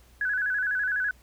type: tone with vibrato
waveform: sine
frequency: 1586 Hz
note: G6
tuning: 20 cents sharp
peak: -24 dBFS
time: 0.21-1.11 s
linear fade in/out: 2 ms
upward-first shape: square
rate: 12 Hz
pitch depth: 89 cents each way
effects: added 60 Hz sine -55 dBFS peak until 1.22 s + pink hiss -60 dBFS RMS until 1.22 s